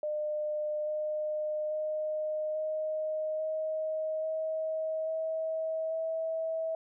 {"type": "tone with pitch steps", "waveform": "sine", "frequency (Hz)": [604, 610, 616, 622.1, 628.2, 634.4, 640.7, 647], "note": ["D5", "D#5", "D#5", "D#5", "D#5", "D#5", "E5", "E5"], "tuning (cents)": [48, -34, -17, 0, 16, 33, -49, -32], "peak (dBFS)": -30, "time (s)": [0.03, 6.75], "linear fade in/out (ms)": 2, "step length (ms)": 840, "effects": []}